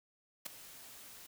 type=noise with ADSR envelope; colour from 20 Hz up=white; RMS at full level=-37 dBFS; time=0.45-1.27 s; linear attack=15 ms; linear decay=4 ms; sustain=-16 dB; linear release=12 ms; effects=none